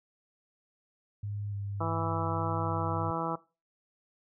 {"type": "tone with vibrato", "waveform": "sine", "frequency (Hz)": 101.6, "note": "G#2", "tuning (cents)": -38, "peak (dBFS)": -33, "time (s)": [1.23, 3.11], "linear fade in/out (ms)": 5, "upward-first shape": "square", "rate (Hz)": 1.7, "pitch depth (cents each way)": 19}
{"type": "harmonic tone", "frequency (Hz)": 164.81, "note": "E3", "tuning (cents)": 0, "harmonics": [1, 2, 3, 4, 5, 6, 7, 8], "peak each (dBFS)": [-38, -38, -38, -38, -38, -38, -38, -38], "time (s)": [1.8, 3.36], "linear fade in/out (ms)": 10}
{"effects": ["noise-tail reverb RT60 0.3 s tail -20 dB re dry"]}